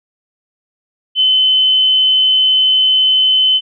sine tone, 3046 Hz, F#7, 50 cents sharp, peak -8 dBFS, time 1.15-3.61 s, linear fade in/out 50 ms, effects none

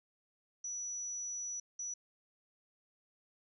sine tone bursts at uneven times, 5900 Hz, F#8, 6 cents flat, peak -38 dBFS, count 2, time 0.64-1.6 / 1.79-1.94 s, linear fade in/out 5 ms, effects none

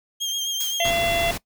30% pulse tone with vibrato, 3208 Hz, G7, 39 cents sharp, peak -21 dBFS, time 0.2-0.91 s, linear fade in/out 20 ms, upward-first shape triangle, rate 7.7 Hz, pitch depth 39 cents each way
blue noise with exponential decay, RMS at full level -27 dBFS, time 0.6-1.02 s, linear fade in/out 5 ms, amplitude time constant 91 ms
harmonic tone, 681 Hz, F5, 44 cents flat, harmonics 1 / 3 / 4 / 5, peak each -22 / -27 / -28 / -29 dBFS, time 0.8-1.31 s, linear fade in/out 2 ms
pink noise, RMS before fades -29 dBFS, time 0.84-1.38 s, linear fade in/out 10 ms
effects noise-tail reverb RT60 0.1 s tail -20 dB re dry

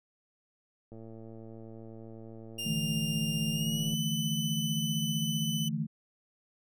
click train, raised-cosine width 2 ms, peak -35 dBFS, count 339, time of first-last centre 0.92-3.938 s, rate 112 Hz
sawtooth tone with pitch glide, 2805 to 3006 Hz, F7 to F#7, +7 to +27 cents, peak -31 dBFS, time 2.58-5.69 s, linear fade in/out 10 ms, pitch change +120 cents, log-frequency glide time 3.52-3.96 s
sine chord, D suspended second, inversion none, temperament equal with one note detuned, 149.31 / 164.81 / 220 Hz, D3 / E3 / A3, +29 / 0 / 0 cents, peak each -34 dBFS, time 2.65-5.87 s, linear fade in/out 20 ms
effects none

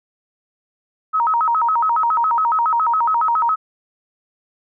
sine tone with vibrato, 1095 Hz, C#6, 22 cents flat, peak -14 dBFS, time 1.13-3.56 s, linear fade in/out 20 ms, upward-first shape square, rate 7.2 Hz, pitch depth 270 cents each way, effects none

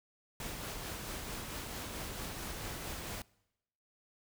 pink noise with tremolo, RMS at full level -41 dBFS, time 0.4-3.22 s, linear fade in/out 2 ms, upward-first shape sine, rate 4.5 Hz, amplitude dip 25%, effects noise-tail reverb RT60 0.9 s tail -24 dB re dry

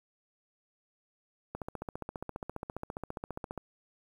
click train, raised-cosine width 1 ms, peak -23 dBFS, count 31, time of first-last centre 1.55-3.577 s, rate 14.8 Hz, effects 9-bit

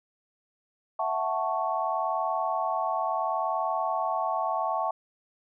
sine chord, F# minor seventh, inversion third, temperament equal, 659.3 / 740 / 880 / 1108.7 Hz, E5 / F#5 / A5 / C#6, 0 / 0 / 0 / 0 cents, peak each -31 dBFS, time 0.99-4.91 s, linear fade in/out 5 ms, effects none

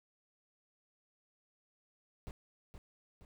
brown noise with echo, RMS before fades -44 dBFS, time 2.27-2.31 s, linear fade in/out 0 ms, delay 470 ms, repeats 2, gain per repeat -6 dB, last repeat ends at 3.25 s, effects none

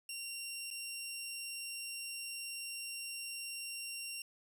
15% pulse tone with dropouts, 2759 Hz, F7, 22 cents flat, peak -34 dBFS, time 0.09-4.22 s, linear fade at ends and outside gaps 2 ms, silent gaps 0.704-0.71 s, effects none

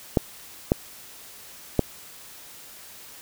clicks, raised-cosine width 2 ms, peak -4 dBFS, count 3, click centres 0.172 / 0.719 / 1.793 s, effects white hiss -45 dBFS RMS until 3.21 s

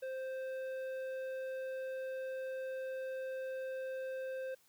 triangle tone with tanh clipping, 523.3 Hz, C5, in tune, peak -40 dBFS, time 0.02-4.55 s, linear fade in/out 10 ms, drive 14 dB, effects white hiss -69 dBFS RMS until 4.68 s

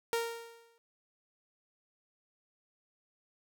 sawtooth tone with exponential decay, 463.5 Hz, A#4, 10 cents flat, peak -24 dBFS, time 0.13-0.78 s, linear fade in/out 0 ms, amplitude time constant 140 ms, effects none

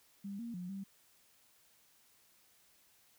sine tone with pitch steps, 199.2 / 233.9 / 179.2 / 195.4 Hz, G3 / A#3 / F3 / G3, +28 / +6 / +45 / -5 cents, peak -40 dBFS, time 0.24-0.84 s, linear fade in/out 10 ms, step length 150 ms, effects white hiss -68 dBFS RMS until 3.18 s

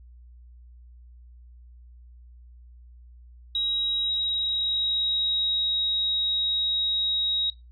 sine tone with pitch glide, 3825 to 3799 Hz, A#7 to A#7, +44 to +32 cents, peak -23 dBFS, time 3.55-7.5 s, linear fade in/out 2 ms, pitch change -12 cents, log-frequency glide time 3.99-5.7 s, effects noise-tail reverb RT60 0.2 s tail -18 dB re dry + added 60 Hz sine -46 dBFS peak until 7.71 s

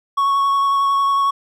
triangle tone with vibrato, 1108.7 Hz, C#6, in tune, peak -12 dBFS, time 0.17-1.31 s, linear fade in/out 10 ms, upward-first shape sine, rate 11 Hz, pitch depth 11 cents each way, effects none

